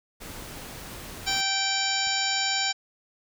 pink noise, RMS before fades -40 dBFS, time 0.2-1.42 s, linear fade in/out 20 ms
harmonic tone, 779 Hz, G5, 11 cents flat, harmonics 1 / 2 / 3 / 4 / 5 / 6 / 7 / 9, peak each -32 / -32 / -32 / -32 / -32 / -32 / -32 / -32 dBFS, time 1.26-2.73 s, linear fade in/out 20 ms
click, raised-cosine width 5 ms, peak -38 dBFS, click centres 2.072 s
effects none

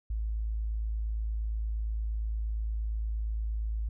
sine tone, 54.3 Hz, A1, 22 cents flat, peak -29 dBFS, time 0.1-3.89 s, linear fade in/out 5 ms, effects none

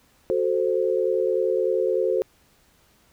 sine chord, F# diminished, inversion none, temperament equal, 370 / 440 / 523.3 Hz, F#4 / A4 / C5, 0 / 0 / 0 cents, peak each -24 dBFS, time 0.3-2.22 s, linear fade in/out 0 ms, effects pink hiss -60 dBFS RMS until 3.12 s

